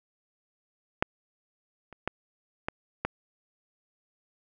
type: clicks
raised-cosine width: 0.5 ms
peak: -7 / -30 / -13 / -14 / -12 dBFS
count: 5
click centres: 1.025 / 1.927 / 2.076 / 2.685 / 3.05 s
effects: none